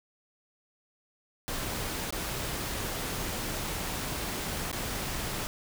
pink noise with dropouts, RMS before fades -34 dBFS, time 1.48-5.47 s, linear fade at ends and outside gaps 0 ms, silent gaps 2.106-2.125 / 4.715-4.728 s, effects none

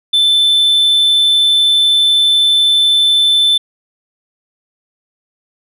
sine tone, 3528 Hz, A7, 4 cents sharp, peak -5 dBFS, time 0.13-3.58 s, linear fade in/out 10 ms, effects tanh soft clip ceiling -7 dBFS

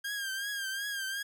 sawtooth tone with vibrato, 1607 Hz, G6, 43 cents sharp, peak -30 dBFS, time 0.04-1.23 s, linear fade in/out 10 ms, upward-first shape triangle, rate 2.7 Hz, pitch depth 73 cents each way, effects none

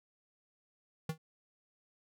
square tone with exponential decay, 159 Hz, D#3, 38 cents sharp, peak -31 dBFS, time 1.09-1.18 s, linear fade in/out 5 ms, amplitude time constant 19 ms, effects none

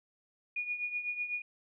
sine tone with tremolo, 2448 Hz, D#7, 29 cents flat, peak -30 dBFS, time 0.56-1.42 s, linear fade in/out 5 ms, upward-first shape triangle, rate 8 Hz, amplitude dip 75%, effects none

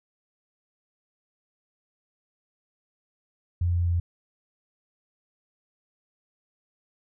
sine tone with pitch steps, 87.31 / 86.76 / 86.21 Hz, F2 / F2 / F2, 0 / -11 / -22 cents, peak -21 dBFS, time 3.61-4 s, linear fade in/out 5 ms, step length 130 ms, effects none

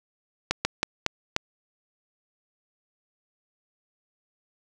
slowing click train, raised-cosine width 0.2 ms, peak -5 dBFS, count 5, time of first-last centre 0.51-1.364 s, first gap 140 ms, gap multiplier 1.29, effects none

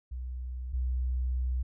sine tone pair in turn, 62.6 / 62.92 Hz, B1 / B1, +24 / +33 cents, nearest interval unison, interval 9 cents, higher second, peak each -34 / -27 dBFS, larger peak second, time 0.11-0.73 / 0.73-1.63 s, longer second, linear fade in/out 10 ms, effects none

